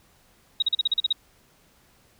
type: tone bursts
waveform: sine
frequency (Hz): 3804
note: A#7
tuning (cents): +34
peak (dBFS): -18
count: 9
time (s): 0.6-1.128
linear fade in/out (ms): 5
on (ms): 24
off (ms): 39
effects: pink hiss -60 dBFS RMS until 2.19 s